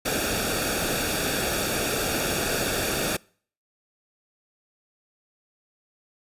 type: noise with comb filter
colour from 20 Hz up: pink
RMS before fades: -26 dBFS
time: 0.05-3.17 s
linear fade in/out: 10 ms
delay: 0.98 ms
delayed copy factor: -0.7
effects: noise-tail reverb RT60 0.5 s tail -25 dB re dry + resampled to 32000 Hz